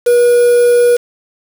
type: tone with quantisation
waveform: triangle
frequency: 482.8 Hz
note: B4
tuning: 39 cents flat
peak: -4 dBFS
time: 0.06-0.97 s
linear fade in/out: 10 ms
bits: 4
effects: none